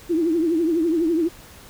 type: tone with vibrato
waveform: sine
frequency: 329.6 Hz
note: E4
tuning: in tune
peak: -17 dBFS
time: 0.09-1.29 s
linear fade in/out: 20 ms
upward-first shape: triangle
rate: 12 Hz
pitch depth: 130 cents each way
effects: pink hiss -45 dBFS RMS until 1.69 s